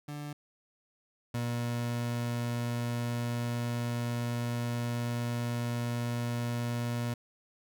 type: tone pair in turn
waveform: 30% pulse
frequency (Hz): 146.83 / 119.39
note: D3 / A#2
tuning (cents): 0 / +42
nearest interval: major third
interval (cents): 358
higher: first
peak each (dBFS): -35 / -28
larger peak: second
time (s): 0.08-0.33 / 1.34-7.14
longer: second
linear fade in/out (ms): 5
effects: none